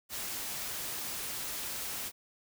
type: noise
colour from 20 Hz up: white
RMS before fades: -38 dBFS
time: 0.09-2.12 s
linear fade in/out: 50 ms
effects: none